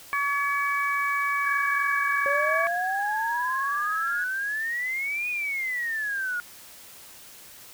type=harmonic tone; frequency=567 Hz; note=C#5; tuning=39 cents sharp; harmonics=2 / 3 / 4; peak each=-26 / -28 / -29 dBFS; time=0.13-2.67 s; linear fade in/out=0 ms
type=tone with vibrato; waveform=sine; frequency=1658 Hz; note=G#6; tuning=3 cents flat; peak=-28 dBFS; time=1.45-4.24 s; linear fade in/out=2 ms; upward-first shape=square; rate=19 Hz; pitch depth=18 cents each way
type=exponential two-way sweep; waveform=sine; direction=up then down; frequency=554.4 to 2489 to 1424 Hz; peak=-26 dBFS; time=2.26-6.4 s; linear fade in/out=0 ms; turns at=5.29 s
effects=white hiss -47 dBFS RMS until 7.73 s